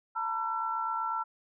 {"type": "tone cluster", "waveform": "sine", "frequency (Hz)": [897, 965, 1350], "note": ["A5", "B5", "E6"], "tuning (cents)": [33, -40, 41], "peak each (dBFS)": [-34, -37, -32], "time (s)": [0.15, 1.24], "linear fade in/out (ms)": 20, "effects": []}